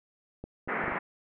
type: clicks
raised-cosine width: 2 ms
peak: -26 dBFS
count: 5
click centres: 0.44 / 0.676 / 0.84 / 0.881 / 0.922 s
type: band-pass noise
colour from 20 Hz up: white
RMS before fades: -32 dBFS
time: 0.68-0.99 s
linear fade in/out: 10 ms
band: 150 to 2100 Hz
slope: 48 dB/octave
effects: none